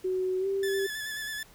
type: tone with pitch glide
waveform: sine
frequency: 371.9 to 391.3 Hz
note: F#4 to G4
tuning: +9 to -3 cents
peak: -26 dBFS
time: 0.04-0.87 s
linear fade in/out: 10 ms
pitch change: +88 cents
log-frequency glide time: 0.39-0.47 s
type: tone with vibrato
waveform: sawtooth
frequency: 1730 Hz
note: A6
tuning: 30 cents flat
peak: -30 dBFS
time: 0.63-1.43 s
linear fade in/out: 2 ms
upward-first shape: square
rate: 9.3 Hz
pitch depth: 25 cents each way
effects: pink hiss -56 dBFS RMS until 1.54 s